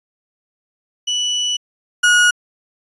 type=tone pair in turn; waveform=35% pulse; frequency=2960 / 1449.5 Hz; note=F#7 / F#6; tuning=0 / -36 cents; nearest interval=octave; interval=1236 cents; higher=first; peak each=-15 / -8 dBFS; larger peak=second; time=1.07-1.57 / 2.03-2.31 s; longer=first; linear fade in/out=10 ms; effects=resampled to 24000 Hz